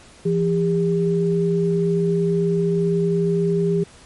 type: tone pair together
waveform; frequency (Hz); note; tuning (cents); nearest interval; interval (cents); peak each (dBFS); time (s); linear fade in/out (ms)
sine; 169.06 / 402.1; E3 / G4; +44 / +44; octave + minor third; 1500; -19; 0.25-3.84; 10
effects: pink hiss -47 dBFS RMS until 4.05 s + MP3 48 kbps